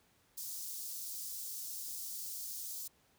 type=high-pass noise; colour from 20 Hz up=white; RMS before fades=-43 dBFS; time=0.37-2.88 s; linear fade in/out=10 ms; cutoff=4800 Hz; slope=24 dB/octave; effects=pink hiss -70 dBFS RMS until 3.18 s + high-pass 60 Hz 12 dB/octave